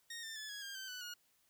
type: tone with pitch steps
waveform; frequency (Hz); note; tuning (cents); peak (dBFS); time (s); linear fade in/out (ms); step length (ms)
15% pulse; 1857 / 1790.6 / 1726.6 / 1664.9 / 1605.4 / 1548.1 / 1492.8 / 1439.4; A#6 / A6 / A6 / G#6 / G6 / G6 / F#6 / F#6; -7 / +30 / -33 / +4 / +41 / -22 / +15 / -48; -38; 0.1-1.14; 5; 130
effects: white hiss -74 dBFS RMS until 1.49 s